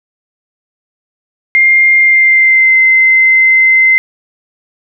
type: tone with pitch glide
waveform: sine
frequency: 2113 to 2068 Hz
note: C7 to C7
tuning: +16 to -21 cents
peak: -4 dBFS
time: 1.55-3.98 s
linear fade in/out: 0 ms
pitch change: -37 cents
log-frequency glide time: 1.96-2.77 s
effects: none